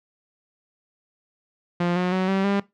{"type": "tone with pitch steps", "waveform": "sawtooth", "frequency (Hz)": [174.61, 180.56, 186.71, 193.07, 199.65], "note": ["F3", "F#3", "F#3", "G3", "G3"], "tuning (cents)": [0, -42, 16, -26, 32], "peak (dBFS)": -16, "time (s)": [1.8, 2.6], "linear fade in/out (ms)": 5, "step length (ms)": 160, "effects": ["noise-tail reverb RT60 0.2 s tail -20 dB re dry", "low-pass 3000 Hz 12 dB/octave"]}